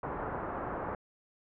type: low-pass noise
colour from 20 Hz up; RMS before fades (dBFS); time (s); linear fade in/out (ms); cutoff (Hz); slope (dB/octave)
white; -37; 0.03-0.95; 2; 1300; 24
effects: low-pass 2000 Hz 12 dB/octave